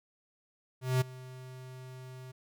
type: tone with ADSR envelope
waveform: square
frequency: 128.6 Hz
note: C3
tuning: 30 cents flat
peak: -24 dBFS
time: 0.81-2.32 s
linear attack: 200 ms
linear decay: 14 ms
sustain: -21 dB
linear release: 12 ms
effects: none